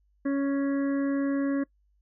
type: harmonic tone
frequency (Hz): 277.8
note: C#4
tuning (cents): +4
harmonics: 1 / 2 / 4 / 5 / 6 / 7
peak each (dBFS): -24 / -34 / -43 / -49 / -42 / -48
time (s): 0.25-1.64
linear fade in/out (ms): 10
effects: noise-tail reverb RT60 0.1 s tail -22 dB re dry + added 50 Hz sine -64 dBFS peak until 2.01 s